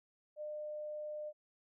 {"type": "tone", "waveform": "sine", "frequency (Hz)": 603, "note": "D5", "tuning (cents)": 46, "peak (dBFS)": -40, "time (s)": [0.36, 1.33], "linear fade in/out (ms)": 50, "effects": []}